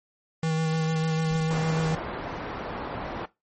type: tone with vibrato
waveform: square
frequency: 160 Hz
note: D#3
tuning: 49 cents sharp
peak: -24 dBFS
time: 0.43-1.95 s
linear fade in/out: 2 ms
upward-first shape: square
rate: 6.7 Hz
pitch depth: 13 cents each way
type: noise with exponential decay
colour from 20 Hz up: brown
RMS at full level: -36 dBFS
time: 1.31-1.91 s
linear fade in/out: 0 ms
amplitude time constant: 130 ms
type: low-pass noise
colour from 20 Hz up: white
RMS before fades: -34 dBFS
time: 1.5-3.26 s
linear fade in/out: 10 ms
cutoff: 1000 Hz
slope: 12 dB/octave
effects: noise-tail reverb RT60 0.2 s tail -18 dB re dry + MP3 32 kbps